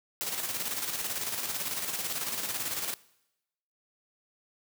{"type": "noise with tremolo", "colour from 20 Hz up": "white", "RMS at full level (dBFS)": -32, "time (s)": [0.21, 2.94], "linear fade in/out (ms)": 0, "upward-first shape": "square", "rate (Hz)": 18, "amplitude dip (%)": 45, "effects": ["noise-tail reverb RT60 0.9 s tail -21 dB re dry", "high-pass 100 Hz 12 dB/octave"]}